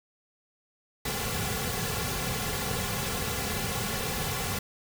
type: noise with comb filter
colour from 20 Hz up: pink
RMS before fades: -31 dBFS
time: 1.05-4.59 s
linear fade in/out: 5 ms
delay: 3.2 ms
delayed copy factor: -0.85
effects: none